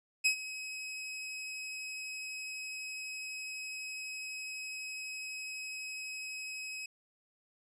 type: tone with ADSR envelope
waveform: sawtooth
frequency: 2548 Hz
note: D#7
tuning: 41 cents sharp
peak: -20 dBFS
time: 0.24-6.86 s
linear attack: 19 ms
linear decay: 92 ms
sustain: -16 dB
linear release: 4 ms
effects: resampled to 22050 Hz